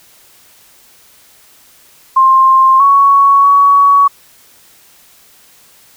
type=tone with pitch steps; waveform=sine; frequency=1057 / 1114 / 1125 Hz; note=C6 / C#6 / C#6; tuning=+17 / +8 / +25 cents; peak=-4 dBFS; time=2.16-4.08 s; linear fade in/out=10 ms; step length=640 ms; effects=white hiss -45 dBFS RMS until 5.96 s